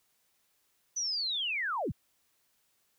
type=linear sweep; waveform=sine; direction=down; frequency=6040 to 46.25 Hz; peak=-30 dBFS; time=0.96-1.92 s; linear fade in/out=10 ms; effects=white hiss -73 dBFS RMS until 2.98 s